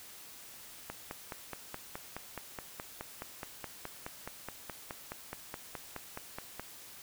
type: click train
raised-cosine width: 0.5 ms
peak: -24 dBFS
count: 28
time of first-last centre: 0.9-6.596 s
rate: 4.74 Hz
effects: white hiss -51 dBFS RMS until 7.02 s